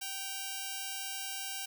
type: tone pair together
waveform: 5% pulse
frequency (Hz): 778.5 / 2805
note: G5 / F7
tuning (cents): -12 / +7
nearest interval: octave + minor seventh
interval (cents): 2219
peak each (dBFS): -28 / -31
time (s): 0.01-1.66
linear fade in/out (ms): 10
effects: none